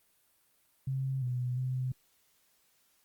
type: tone with pitch steps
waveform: sine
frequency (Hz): 133.4 / 124.6 / 128.5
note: C3 / B2 / C3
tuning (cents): +34 / +16 / -31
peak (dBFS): -30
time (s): 0.87-1.92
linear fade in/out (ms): 5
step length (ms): 350
effects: white hiss -70 dBFS RMS until 3.04 s + Opus 32 kbps